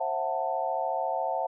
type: chord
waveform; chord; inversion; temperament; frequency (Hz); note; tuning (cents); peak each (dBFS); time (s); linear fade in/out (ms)
sine; F# half-diminished seventh; second; just; 532.8 / 666 / 740 / 888; C5 / E5 / F#5 / A5; +31 / +18 / 0 / +16; -34 / -32 / -31 / -32; 0-1.47; 10
effects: none